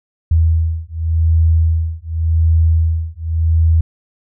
sine beating tone pair, 80.9 / 81.78 Hz, E2 / E2, -32 / -13 cents, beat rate 0.88 Hz, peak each -14 dBFS, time 0.31-3.81 s, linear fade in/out 5 ms, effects none

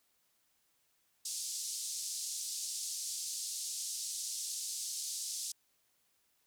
white band-pass noise, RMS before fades -40 dBFS, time 1.25-5.52 s, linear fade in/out 5 ms, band 4500 to 9000 Hz, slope 24 dB/octave, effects white hiss -75 dBFS RMS until 6.46 s

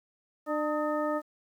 harmonic tone with a mistuned harmonic, 300 Hz, D4, 37 cents sharp, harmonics 1 / 2 / 3 / 4 / 6, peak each -32 / -30 / -38 / -34 / -42 dBFS, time 0.46-1.22 s, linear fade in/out 50 ms, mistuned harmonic 4, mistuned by +79 cents, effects 10-bit

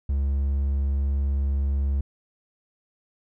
triangle tone, 69.3 Hz, C#2, in tune, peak -19 dBFS, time 0.09-2.01 s, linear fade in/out 5 ms, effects none

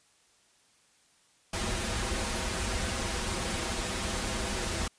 pink noise with comb filter, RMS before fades -32 dBFS, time 1.53-4.88 s, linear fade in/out 5 ms, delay 6.9 ms, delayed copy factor -0.7, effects white hiss -65 dBFS RMS until 4.98 s + resampled to 22050 Hz

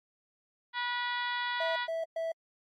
harmonic tone, 486.2 Hz, B4, 27 cents flat, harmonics 2 / 3 / 4 / 5 / 6 / 7 / 8 / 9 / 10, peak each -35 / -38 / -36 / -47 / -48 / -40 / -45 / -51 / -55 dBFS, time 0.73-1.88 s, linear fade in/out 50 ms
triangle tone bursts, 656 Hz, E5, 9 cents flat, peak -29 dBFS, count 3, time 1.6-2.32 s, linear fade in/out 5 ms, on 160 ms, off 120 ms
effects AAC 48 kbps

